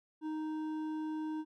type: tone with hard clipping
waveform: triangle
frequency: 311.1 Hz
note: D#4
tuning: in tune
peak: -37 dBFS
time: 0.21-1.45 s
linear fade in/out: 50 ms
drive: 11 dB
effects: none